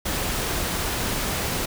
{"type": "noise", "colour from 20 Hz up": "pink", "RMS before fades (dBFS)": -26, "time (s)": [0.05, 1.66], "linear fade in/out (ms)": 10, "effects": []}